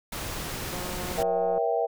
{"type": "noise", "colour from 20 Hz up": "pink", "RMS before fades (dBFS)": -34, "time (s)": [0.12, 1.23], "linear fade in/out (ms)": 5}
{"type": "click train", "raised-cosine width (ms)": 1, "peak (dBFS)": -26, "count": 154, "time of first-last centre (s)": [0.73, 1.58], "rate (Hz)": 180}
{"type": "chord", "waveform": "sine", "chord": "A# diminished seventh", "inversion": "none", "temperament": "equal with one note detuned", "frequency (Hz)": [473.2, 554.4, 659.3, 784], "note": ["A#4", "C#5", "E5", "G5"], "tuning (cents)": [26, 0, 0, 0], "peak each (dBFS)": [-27, -33, -27, -29], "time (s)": [1.17, 1.87], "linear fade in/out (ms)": 20}
{"effects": []}